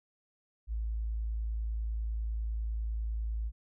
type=tone; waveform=sine; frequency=55 Hz; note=A1; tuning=in tune; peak=-31 dBFS; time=0.67-3.52 s; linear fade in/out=50 ms; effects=none